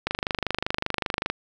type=click train; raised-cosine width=0.3 ms; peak=-8 dBFS; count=32; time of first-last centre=0.07-1.3 s; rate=25.2 Hz; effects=none